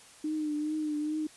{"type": "tone with vibrato", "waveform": "sine", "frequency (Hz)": 303.8, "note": "D#4", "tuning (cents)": -41, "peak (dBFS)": -29, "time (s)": [0.24, 1.27], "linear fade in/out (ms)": 5, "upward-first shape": "triangle", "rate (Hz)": 2.4, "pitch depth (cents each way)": 45, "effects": ["white hiss -54 dBFS RMS until 1.36 s", "resampled to 24000 Hz"]}